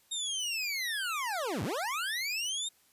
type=linear two-way sweep; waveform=25% pulse; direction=down then up; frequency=3732 to 85.2 to 3732 Hz; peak=-28 dBFS; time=0.11-2.69 s; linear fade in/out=10 ms; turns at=1.63 s; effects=white hiss -66 dBFS RMS until 2.92 s + resampled to 32000 Hz